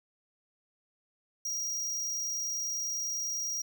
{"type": "tone", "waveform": "square", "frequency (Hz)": 5710, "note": "F8", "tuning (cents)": 37, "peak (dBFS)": -32, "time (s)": [1.45, 3.62], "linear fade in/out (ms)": 5, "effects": []}